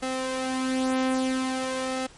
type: tone with flanger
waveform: sawtooth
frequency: 260 Hz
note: C4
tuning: 11 cents flat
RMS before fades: -27 dBFS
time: 0.02-2.07 s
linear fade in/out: 10 ms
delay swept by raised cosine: 1.5 to 3.8 ms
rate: 0.5 Hz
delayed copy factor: +0.55
effects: pink hiss -51 dBFS RMS until 2.17 s + MP3 48 kbps